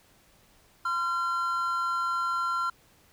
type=tone pair together; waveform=triangle; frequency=1027.8 / 1372 Hz; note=C6 / F6; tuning=-31 / -31 cents; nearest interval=perfect fourth; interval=500 cents; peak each=-31 / -25 dBFS; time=0.85-2.7 s; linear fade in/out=5 ms; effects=pink hiss -61 dBFS RMS until 3.12 s